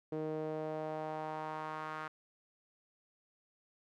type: tone with band-pass filter sweep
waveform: sawtooth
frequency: 155.6 Hz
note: D#3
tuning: in tune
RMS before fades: -40 dBFS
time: 0.12-2.08 s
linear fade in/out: 5 ms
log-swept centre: 420 to 1300 Hz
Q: 2.4
effects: none